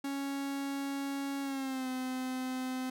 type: tone with pitch glide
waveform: 45% pulse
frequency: 277.2 to 257.1 Hz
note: C#4 to C4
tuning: 0 to -30 cents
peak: -34 dBFS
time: 0.04-2.9 s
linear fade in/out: 5 ms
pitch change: -130 cents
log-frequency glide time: 1.42-1.88 s
effects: none